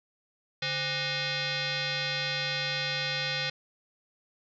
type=tone with frequency modulation; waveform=sine; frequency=814 Hz; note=G#5; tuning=35 cents flat; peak=-28 dBFS; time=0.62-3.5 s; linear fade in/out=5 ms; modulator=668 Hz; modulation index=6; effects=none